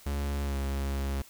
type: tone with pitch glide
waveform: 45% pulse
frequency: 70.8 to 68.78 Hz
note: C#2 to C#2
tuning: +37 to -13 cents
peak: -29 dBFS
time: 0.06-1.22 s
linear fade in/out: 5 ms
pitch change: -50 cents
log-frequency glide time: 0.42-0.57 s
effects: white hiss -54 dBFS RMS until 1.29 s